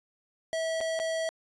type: tone with dropouts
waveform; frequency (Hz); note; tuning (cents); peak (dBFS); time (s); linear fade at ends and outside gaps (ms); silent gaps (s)
square; 649; E5; -27; -29; 0.53-1.29; 0; 0.805-0.811 / 0.991-0.999
effects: resampled to 22050 Hz